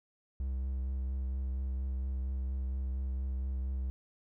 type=tone with vibrato; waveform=triangle; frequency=65.41 Hz; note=C2; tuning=in tune; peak=-30 dBFS; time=0.4-3.9 s; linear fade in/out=0 ms; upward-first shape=triangle; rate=4.3 Hz; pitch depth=27 cents each way; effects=none